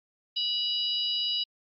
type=harmonic tone; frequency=977 Hz; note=B5; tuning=19 cents flat; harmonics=3 / 4 / 5; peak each=-29 / -31 / -33 dBFS; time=0.36-1.44 s; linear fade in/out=10 ms; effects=Opus 48 kbps